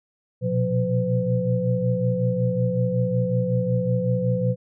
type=tone cluster; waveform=sine; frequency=119.6 / 125 / 178.7 / 506 Hz; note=A#2 / B2 / F3 / B4; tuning=+45 / +21 / +40 / +42 cents; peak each=-25 dBFS; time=0.41-4.56 s; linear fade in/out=50 ms; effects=none